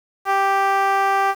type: tone with band-pass filter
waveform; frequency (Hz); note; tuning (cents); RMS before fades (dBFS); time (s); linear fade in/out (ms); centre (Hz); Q
10% pulse; 392; G4; 0; -18; 0.25-1.35; 50; 870; 1.5
effects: 7-bit

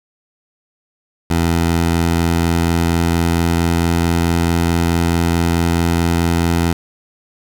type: tone with pitch glide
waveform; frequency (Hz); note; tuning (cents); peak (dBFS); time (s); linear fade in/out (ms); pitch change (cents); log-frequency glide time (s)
15% pulse; 83.9 to 84.63; E2 to E2; +31 to +46; -7; 1.3-6.73; 5; +15; 1.55-4.23
effects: 7-bit

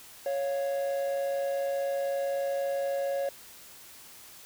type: tone pair together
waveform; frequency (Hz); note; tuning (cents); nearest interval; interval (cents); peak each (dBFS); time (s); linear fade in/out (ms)
triangle; 554.4 / 698.5; C#5 / F5; 0 / 0; major third; 400; -26 / -35; 0.26-3.29; 2
effects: white hiss -50 dBFS RMS until 4.45 s

